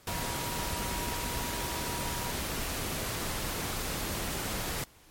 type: tone in noise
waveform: sine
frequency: 958 Hz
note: A#5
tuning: 47 cents sharp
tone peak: -40 dBFS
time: 0.08-2.31 s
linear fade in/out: 2 ms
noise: pink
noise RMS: -34 dBFS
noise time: 0.07-4.84 s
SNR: -9 dB
effects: pink hiss -58 dBFS RMS until 5.1 s + MP3 64 kbps